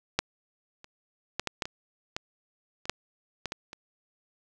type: clicks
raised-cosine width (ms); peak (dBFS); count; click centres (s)
0.2; -6 / -29 / -11 / -12 / -12 / -18 / -14 / -24 / -7 / -15 / -16 / -24; 12; 0.19 / 0.844 / 1.396 / 1.473 / 1.622 / 1.655 / 2.165 / 2.855 / 2.896 / 3.457 / 3.521 / 3.731
effects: none